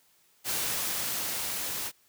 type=noise with level ramp; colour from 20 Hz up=white; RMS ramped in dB=-30 to -34 dBFS; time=0.44-1.92 s; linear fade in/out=50 ms; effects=white hiss -65 dBFS RMS until 2.08 s + high-pass 60 Hz 12 dB/octave